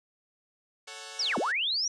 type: chord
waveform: 5% pulse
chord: F# minor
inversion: first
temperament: equal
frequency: 440 / 554.4 / 740 Hz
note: A4 / C#5 / F#5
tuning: 0 / 0 / 0 cents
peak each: -34 dBFS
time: 0.87-1.52 s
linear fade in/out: 10 ms
type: linear two-way sweep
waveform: sine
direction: down then up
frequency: 5860 to 183 to 5860 Hz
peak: -26 dBFS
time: 1.19-1.88 s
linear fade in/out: 5 ms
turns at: 1.38 s
effects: resampled to 22050 Hz